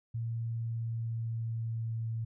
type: tone with pitch glide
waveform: sine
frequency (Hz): 115.1 to 113.25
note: A#2 to A#2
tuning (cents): -22 to -50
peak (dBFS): -32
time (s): 0.14-2.25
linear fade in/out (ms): 10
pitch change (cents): -28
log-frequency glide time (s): 0.52-2.13
effects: none